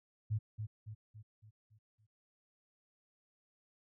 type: tone with echo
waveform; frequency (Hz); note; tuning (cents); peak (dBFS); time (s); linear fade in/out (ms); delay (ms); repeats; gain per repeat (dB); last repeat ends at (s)
sine; 107.6; A2; -38; -31; 0.3-0.39; 20; 280; 6; -6; 2.07
effects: none